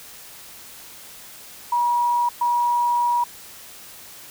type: tone bursts at uneven times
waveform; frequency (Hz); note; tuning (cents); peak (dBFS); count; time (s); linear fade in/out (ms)
sine; 960; B5; -49; -17; 2; 1.72-2.29 / 2.41-3.24; 5
effects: white hiss -42 dBFS RMS until 4.3 s